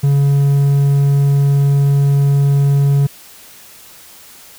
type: tone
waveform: triangle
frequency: 140.5 Hz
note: C#3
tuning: 24 cents sharp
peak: -7 dBFS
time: 0.03-3.07 s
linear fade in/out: 10 ms
effects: white hiss -40 dBFS RMS until 4.58 s